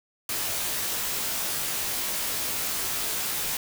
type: noise with comb filter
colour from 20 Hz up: white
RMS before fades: -29 dBFS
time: 0.29-3.57 s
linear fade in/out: 2 ms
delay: 17 ms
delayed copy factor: -0.85
effects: none